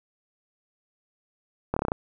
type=slowing click train; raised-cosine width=1 ms; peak=-11 dBFS; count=7; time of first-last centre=1.74-1.919 s; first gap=25 ms; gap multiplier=1.07; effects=none